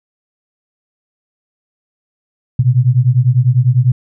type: beating tone pair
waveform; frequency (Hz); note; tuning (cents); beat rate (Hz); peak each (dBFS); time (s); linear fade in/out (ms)
sine; 120 / 130; B2 / C3; -49 / -11; 10; -11; 2.59-3.92; 5
effects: none